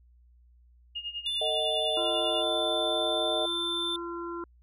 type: tone with tremolo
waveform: sine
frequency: 2844 Hz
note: F7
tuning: 31 cents sharp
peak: -31 dBFS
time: 0.95-2.43 s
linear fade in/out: 10 ms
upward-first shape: sine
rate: 10 Hz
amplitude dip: 80%
type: tone with pitch glide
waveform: triangle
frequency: 3520 to 3549 Hz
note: A7 to A7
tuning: 0 to +14 cents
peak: -28 dBFS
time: 1.26-3.96 s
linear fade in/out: 2 ms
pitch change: +14 cents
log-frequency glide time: 1.96-3.23 s
type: chord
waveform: sine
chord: D# diminished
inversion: second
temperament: just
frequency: 448 / 622.3 / 746.7 Hz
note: A4 / D#5 / F#5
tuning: +31 / 0 / +16 cents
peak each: -35 / -30 / -35 dBFS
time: 1.41-3.46 s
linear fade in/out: 5 ms
type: harmonic tone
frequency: 342.1 Hz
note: F4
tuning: 36 cents flat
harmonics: 1 / 3 / 4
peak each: -35 / -40 / -41 dBFS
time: 1.97-4.44 s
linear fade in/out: 2 ms
effects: added 60 Hz sine -56 dBFS peak until 4.62 s